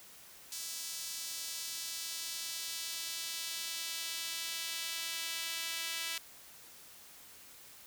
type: tone with high-pass filter sweep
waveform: sawtooth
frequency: 329.6 Hz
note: E4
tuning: in tune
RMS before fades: -40 dBFS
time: 0.52-6.18 s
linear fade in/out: 2 ms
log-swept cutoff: 5500 to 2700 Hz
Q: 1.1
effects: white hiss -55 dBFS RMS until 7.86 s